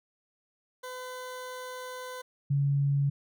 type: tone pair in turn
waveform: 20% pulse / sine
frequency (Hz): 506 / 140.77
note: B4 / C#3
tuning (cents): +42 / +27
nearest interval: octave + minor seventh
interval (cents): 2215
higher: first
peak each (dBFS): -33 / -23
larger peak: second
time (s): 0.83-2.22 / 2.5-3.1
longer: first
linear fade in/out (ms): 10
effects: none